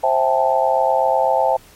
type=chord; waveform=sine; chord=A minor seventh; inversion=first; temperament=just; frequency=528 / 660 / 792 / 880 Hz; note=C5 / E5 / G5 / A5; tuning=+16 / +2 / +18 / 0 cents; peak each=-19 dBFS; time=0.03-1.57 s; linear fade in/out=10 ms; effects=pink hiss -47 dBFS RMS until 1.75 s + MP3 64 kbps